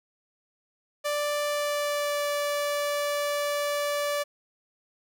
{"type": "tone with pitch glide", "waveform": "sawtooth", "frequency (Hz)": [587.3, 580.9], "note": ["D5", "D5"], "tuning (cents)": [0, -19], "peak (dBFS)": -22, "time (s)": [1.04, 4.24], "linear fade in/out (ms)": 20, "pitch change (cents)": -19, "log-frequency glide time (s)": [1.43, 2.28], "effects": []}